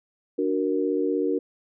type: chord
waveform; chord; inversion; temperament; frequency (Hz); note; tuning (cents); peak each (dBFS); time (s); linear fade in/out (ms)
sine; D augmented; none; equal; 293.7 / 370 / 466.2; D4 / F#4 / A#4; 0 / 0 / 0; -26; 0.38-1.39; 10
effects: none